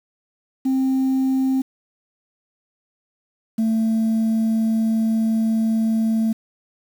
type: tone pair in turn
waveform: sine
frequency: 263.8 / 222.9 Hz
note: C4 / A3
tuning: +14 / +23 cents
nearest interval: minor third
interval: 291 cents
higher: first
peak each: -14 dBFS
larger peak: neither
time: 0.65-1.62 / 3.58-6.33 s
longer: second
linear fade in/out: 10 ms
effects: tanh soft clip ceiling -15 dBFS + 7-bit